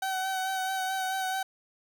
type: tone with vibrato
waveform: 30% pulse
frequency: 759 Hz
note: F#5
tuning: 44 cents sharp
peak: -26 dBFS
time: 0.02-1.43 s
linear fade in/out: 5 ms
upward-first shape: sine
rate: 4.6 Hz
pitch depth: 23 cents each way
effects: none